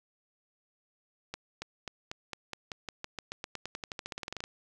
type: accelerating click train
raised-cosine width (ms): 0.2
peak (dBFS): -20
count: 27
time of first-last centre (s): 1.34-4.44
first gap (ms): 280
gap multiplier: 0.92
effects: none